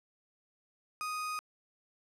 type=tone; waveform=35% pulse; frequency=1244.5 Hz; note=D#6; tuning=in tune; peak=-33 dBFS; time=1.01-1.39 s; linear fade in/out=0 ms; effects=low-pass 12000 Hz 12 dB/octave